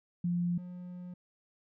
sine / triangle tone pair in turn, 174.61 / 178.9 Hz, F3 / F3, 0 / +42 cents, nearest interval unison, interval 42 cents, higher second, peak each -28 / -39 dBFS, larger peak first, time 0.24-0.58 / 0.58-1.14 s, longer second, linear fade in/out 5 ms, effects none

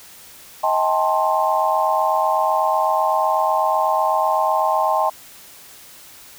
sine chord, A half-diminished seventh, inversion second, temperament just, 633.6 / 792 / 880 / 1056 Hz, Eb5 / G5 / A5 / C6, +31 / +18 / 0 / +16 cents, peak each -21 dBFS, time 0.63-5.1 s, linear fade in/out 10 ms, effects white hiss -43 dBFS RMS until 6.38 s

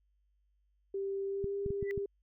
sine tone with pitch glide, 392.6 to 399.5 Hz, G4 to G4, +3 to +33 cents, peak -33 dBFS, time 0.94-2.06 s, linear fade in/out 5 ms, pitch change +30 cents, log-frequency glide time 1.26-1.56 s
clicks, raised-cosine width 5 ms, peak -26 dBFS, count 5, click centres 1.443 / 1.662 / 1.705 / 1.827 / 1.977 s
sine tone with exponential growth, 1977 Hz, B6, 1 cent sharp, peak -35 dBFS, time 1.81-1.91 s, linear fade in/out 0 ms, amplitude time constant 21 ms
effects added 50 Hz sine -70 dBFS peak until 2.22 s

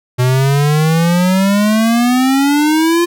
square exponential sweep, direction up, 123.47 to 349.2 Hz, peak -10 dBFS, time 0.18-3.06 s, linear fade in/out 20 ms, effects none

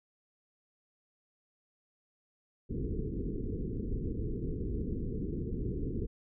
pink low-pass noise, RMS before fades -35 dBFS, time 2.69-6.07 s, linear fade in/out 20 ms, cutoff 460 Hz, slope 96 dB/octave, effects none

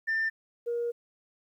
sine tone pair in turn, 1791 / 473.4 Hz, A6 / A#4, +30 / +27 cents, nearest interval octave + major seventh, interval 2303 cents, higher first, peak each -24 / -27 dBFS, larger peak first, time 0.07-0.3 / 0.66-0.92 s, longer second, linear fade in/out 20 ms, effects tanh soft clip ceiling -23 dBFS + 11-bit

